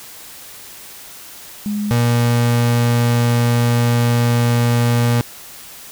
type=tone pair in turn; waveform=sine / 35% pulse; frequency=207.7 / 119.15 Hz; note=G#3 / A#2; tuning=0 / +38 cents; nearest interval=minor seventh; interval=962 cents; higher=first; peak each=-18 / -11 dBFS; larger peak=second; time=1.66-1.91 / 1.91-5.21 s; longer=second; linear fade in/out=0 ms; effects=white hiss -37 dBFS RMS until 5.91 s